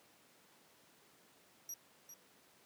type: tone with echo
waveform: 35% pulse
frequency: 5760 Hz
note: F#8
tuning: 47 cents flat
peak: -40 dBFS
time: 1.69-1.74 s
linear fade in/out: 2 ms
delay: 400 ms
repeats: 1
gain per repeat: -9 dB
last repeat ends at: 2.14 s
effects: pink hiss -66 dBFS RMS until 2.65 s + high-pass 200 Hz 12 dB/octave